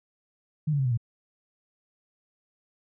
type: tone with pitch steps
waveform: sine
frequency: 153.3 / 143.03 / 133.46 / 124.52 / 116.18 Hz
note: D#3 / D3 / C3 / B2 / A#2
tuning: -25 / -45 / +35 / +15 / -5 cents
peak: -22 dBFS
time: 0.67-0.975 s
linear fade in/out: 10 ms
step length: 61 ms
effects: none